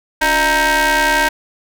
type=ring-modulated tone; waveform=sawtooth; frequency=321.3 Hz; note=E4; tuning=44 cents flat; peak=-5 dBFS; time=0.21-1.29 s; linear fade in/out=10 ms; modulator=1250 Hz; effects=none